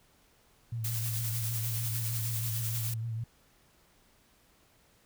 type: tone with vibrato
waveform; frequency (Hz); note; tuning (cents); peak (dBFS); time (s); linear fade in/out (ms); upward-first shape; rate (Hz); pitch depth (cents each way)
sine; 113.9; A#2; -40; -32; 0.72-3.24; 5; triangle; 6.5; 57
type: noise with tremolo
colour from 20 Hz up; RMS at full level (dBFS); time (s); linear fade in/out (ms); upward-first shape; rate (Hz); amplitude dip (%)
blue; -35; 0.84-2.94; 5; sine; 10; 35
effects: pink hiss -65 dBFS RMS until 5.05 s